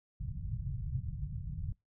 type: low-pass noise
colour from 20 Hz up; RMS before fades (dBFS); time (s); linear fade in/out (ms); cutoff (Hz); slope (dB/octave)
white; -38; 0.2-1.73; 5; 150; 48
effects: noise-tail reverb RT60 0.2 s tail -26 dB re dry